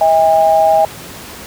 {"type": "tone pair together", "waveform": "sine", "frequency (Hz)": [641.3, 808], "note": ["E5", "G#5"], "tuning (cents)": [-48, -48], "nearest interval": "major third", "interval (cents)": 400, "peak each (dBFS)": -10, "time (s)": [0.01, 0.85], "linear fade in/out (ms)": 2, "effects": ["pink hiss -31 dBFS RMS until 1.46 s", "high-pass 80 Hz 12 dB/octave"]}